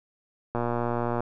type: click train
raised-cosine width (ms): 1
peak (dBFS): -14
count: 79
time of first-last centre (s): 0.55-1.205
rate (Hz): 119
effects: none